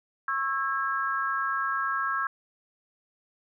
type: tone cluster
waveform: sine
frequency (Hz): 1094 / 1323 / 1632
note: C#6 / E6 / G#6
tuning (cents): -23 / +6 / -31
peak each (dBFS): -30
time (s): 0.28-2.27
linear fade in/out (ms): 2
effects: none